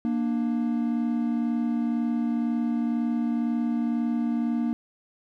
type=tone pair together; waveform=triangle; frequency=234.6 / 296.6 Hz; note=A#3 / D4; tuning=+11 / +17 cents; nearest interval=major third; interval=406 cents; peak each=-22 / -28 dBFS; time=0.05-4.73 s; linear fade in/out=0 ms; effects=none